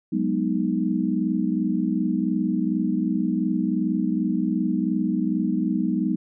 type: chord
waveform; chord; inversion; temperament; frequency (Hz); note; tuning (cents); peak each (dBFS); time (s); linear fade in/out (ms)
sine; G# minor seventh; third; equal; 185 / 207.7 / 246.9 / 311.1; F#3 / G#3 / B3 / D#4; 0 / 0 / 0 / 0; -26; 0.12-6.16; 10
effects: none